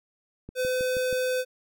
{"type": "click train", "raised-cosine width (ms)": 3, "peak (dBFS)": -26, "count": 5, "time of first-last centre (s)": [0.49, 1.128], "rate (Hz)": 6.27}
{"type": "tone", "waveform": "square", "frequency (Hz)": 508, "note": "B4", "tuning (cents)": 49, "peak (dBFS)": -25, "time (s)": [0.55, 1.45], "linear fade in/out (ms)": 50}
{"effects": []}